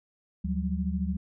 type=tone cluster; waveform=sine; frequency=75.1 / 180.4 / 194 Hz; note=D2 / F#3 / G3; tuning=+39 / -44 / -18 cents; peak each=-31 / -31 / -31 dBFS; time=0.44-1.17 s; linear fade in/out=10 ms; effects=none